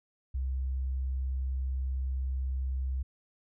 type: tone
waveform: sine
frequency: 65.41 Hz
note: C2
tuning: in tune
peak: -29 dBFS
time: 0.34-3.03 s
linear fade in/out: 10 ms
effects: none